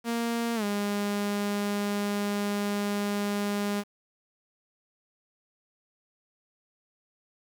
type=tone with pitch glide; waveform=sawtooth; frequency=233.1 to 204.1 Hz; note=A#3 to G#3; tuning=0 to -30 cents; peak=-23 dBFS; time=0.04-3.84 s; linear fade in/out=50 ms; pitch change=-230 cents; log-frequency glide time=0.55-0.64 s; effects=9-bit